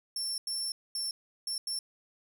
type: tone bursts at uneven times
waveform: 30% pulse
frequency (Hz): 5410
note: E8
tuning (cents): +44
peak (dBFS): -28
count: 5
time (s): 0.16-0.38 / 0.47-0.72 / 0.95-1.11 / 1.47-1.58 / 1.67-1.79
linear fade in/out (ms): 2
effects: none